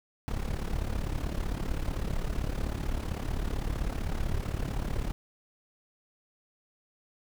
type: noise with amplitude modulation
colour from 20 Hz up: brown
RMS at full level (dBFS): -28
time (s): 0.28-5.12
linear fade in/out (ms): 0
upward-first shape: sine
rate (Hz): 35.7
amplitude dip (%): 75
effects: none